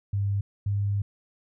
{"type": "tone pair in turn", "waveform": "sine", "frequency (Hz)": [100, 100.99], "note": ["G2", "G#2"], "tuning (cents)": [35, -48], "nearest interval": "unison", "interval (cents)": 17, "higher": "second", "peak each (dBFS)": -23, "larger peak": "neither", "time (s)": [[0.13, 0.41], [0.66, 1.02]], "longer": "second", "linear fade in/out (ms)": 5, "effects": []}